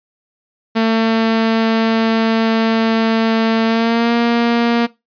sawtooth tone with pitch glide, 224.7 to 235.1 Hz, A3 to A#3, +37 to +15 cents, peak -8 dBFS, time 0.75-4.87 s, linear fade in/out 20 ms, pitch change +78 cents, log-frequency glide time 3.65-4.13 s, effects noise-tail reverb RT60 0.2 s tail -19 dB re dry + resampled to 11025 Hz

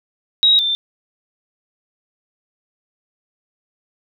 sine tone pair in turn, 3812 / 3567 Hz, A#7 / A7, +38 / +23 cents, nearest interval minor second, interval 115 cents, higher first, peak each -9 / -16 dBFS, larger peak first, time 0.43-0.59 / 0.59-0.75 s, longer neither, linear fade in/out 0 ms, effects none

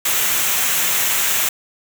white noise with comb filter, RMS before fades -18 dBFS, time 0.05-1.49 s, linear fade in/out 5 ms, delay 0.21 ms, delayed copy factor -0.5, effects none

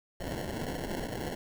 blue noise with sample-and-hold, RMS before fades -36 dBFS, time 0.2-1.35 s, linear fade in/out 5 ms, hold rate 1225 Hz, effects none

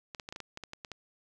clicks, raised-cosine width 0.2 ms, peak -24 dBFS, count 11, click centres 0.148 / 0.198 / 0.289 / 0.325 / 0.361 / 0.403 / 0.574 / 0.637 / 0.734 / 0.848 / 0.917 s, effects none

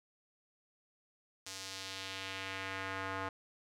square tone with band-pass filter sweep, 96 Hz, G2, 36 cents flat, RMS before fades -42 dBFS, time 1.46-3.29 s, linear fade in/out 5 ms, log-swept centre 6100 to 1200 Hz, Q 1.3, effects none

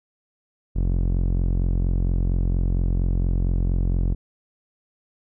sawtooth tone with low-pass filter, 44.32 Hz, F1, 26 cents sharp, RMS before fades -21 dBFS, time 0.75-4.15 s, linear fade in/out 20 ms, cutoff 280 Hz, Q 0.57, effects none

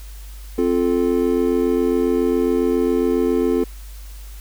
triangle chord, F major, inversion second, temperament just, 261.9 / 349.2 / 436.5 Hz, C4 / F4 / A4, +2 / 0 / -14 cents, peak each -18 dBFS, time 0.58-3.64 s, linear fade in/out 5 ms, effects added 50 Hz sine -33 dBFS peak until 4.4 s + white hiss -46 dBFS RMS until 4.4 s

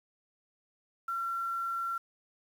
sine tone with quantisation, 1362 Hz, F6, 44 cents flat, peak -31 dBFS, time 1.08-1.98 s, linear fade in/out 5 ms, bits 9, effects none

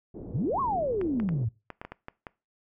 white low-pass noise, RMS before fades -40 dBFS, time 0.14-1.45 s, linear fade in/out 10 ms, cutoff 420 Hz, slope 24 dB/octave
sine exponential two-way sweep, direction up then down, 103.83 to 1135 to 103.83 Hz, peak -25 dBFS, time 0.34-1.49 s, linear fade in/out 10 ms, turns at 0.6 s
clicks, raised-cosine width 0.5 ms, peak -23 dBFS, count 9, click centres 1.014 / 1.2 / 1.29 / 1.703 / 1.815 / 1.85 / 1.92 / 2.084 / 2.268 s
effects noise-tail reverb RT60 0.3 s tail -22 dB re dry

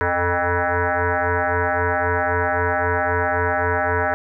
sine tone with frequency modulation, 441.9 Hz, A4, 7 cents sharp, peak -17 dBFS, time 0.01-4.14 s, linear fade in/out 0 ms, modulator 176 Hz, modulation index 7.6, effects none

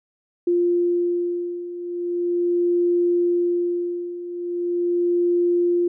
sine beating tone pair, 349.2 / 349.6 Hz, F4 / F4, 0 / +2 cents, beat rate 0.4 Hz, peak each -24 / -20 dBFS, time 0.47-5.88 s, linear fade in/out 5 ms, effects none

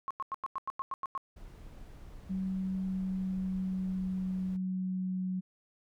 sine tone bursts, 1080 Hz, C#6, 45 cents flat, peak -32 dBFS, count 10, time 0.08-1.177 s, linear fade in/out 0 ms, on 26 ms, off 93 ms
brown noise, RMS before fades -49 dBFS, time 1.36-4.57 s, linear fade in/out 10 ms
sine tone with pitch glide, 189.1 to 185.21 Hz, F#3 to F#3, +38 to +2 cents, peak -31 dBFS, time 2.29-5.41 s, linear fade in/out 20 ms, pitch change -36 cents, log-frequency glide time 2.44-5.25 s
effects none

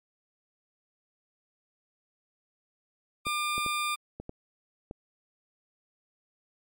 20% pulse tone, 1200 Hz, D6, 37 cents sharp, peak -23 dBFS, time 3.25-3.96 s, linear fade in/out 20 ms
clicks, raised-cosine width 2 ms, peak -25 dBFS, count 6, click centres 3.268 / 3.58 / 3.663 / 4.2 / 4.294 / 4.911 s
effects MP3 64 kbps

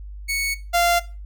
sawtooth tone pair in turn, 2217 / 692.9 Hz, C#7 / F5, 0 / -14 cents, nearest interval octave + minor sixth, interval 2014 cents, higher first, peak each -18 / -12 dBFS, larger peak second, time 0.28-0.55 / 0.73-1 s, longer neither, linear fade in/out 20 ms, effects noise-tail reverb RT60 0.3 s tail -17 dB re dry + added 50 Hz sine -33 dBFS peak until 1.25 s

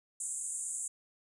pink band-pass noise, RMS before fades -38 dBFS, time 0.2-0.88 s, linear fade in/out 5 ms, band 7000 to 10000 Hz, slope 96 dB/octave, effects resampled to 24000 Hz

